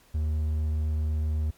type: tone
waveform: triangle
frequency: 77 Hz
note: D#2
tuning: 17 cents flat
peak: -22 dBFS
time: 0.14-1.51 s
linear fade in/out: 10 ms
effects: pink hiss -59 dBFS RMS until 1.57 s + MP3 96 kbps